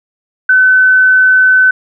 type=tone; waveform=sine; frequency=1515 Hz; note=F#6; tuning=40 cents sharp; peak=-4 dBFS; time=0.49-1.71 s; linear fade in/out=5 ms; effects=none